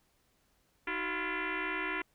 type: tone with frequency modulation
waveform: sine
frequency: 311.1 Hz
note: D#4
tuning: in tune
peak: -32 dBFS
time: 0.87-2.02 s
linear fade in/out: 5 ms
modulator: 343 Hz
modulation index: 6.8
effects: pink hiss -72 dBFS RMS until 2.14 s